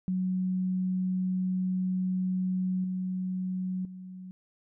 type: tone with level steps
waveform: sine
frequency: 185 Hz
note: F#3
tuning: in tune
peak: -26 / -29 / -40 dBFS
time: 0.08-4.31 s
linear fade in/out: 0 ms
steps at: 2.84 / 3.85 s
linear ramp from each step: 2 ms
effects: none